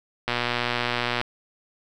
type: click train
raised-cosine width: 0.3 ms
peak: -8 dBFS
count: 114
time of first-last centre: 0.28-1.214 s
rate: 121 Hz
effects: none